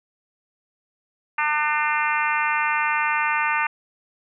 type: harmonic tone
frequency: 300 Hz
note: D4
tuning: 37 cents sharp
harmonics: 3 / 4 / 5 / 6 / 7 / 8 / 9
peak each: -25 / -26 / -27 / -28 / -28 / -29 / -30 dBFS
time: 1.38-3.67 s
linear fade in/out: 5 ms
effects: none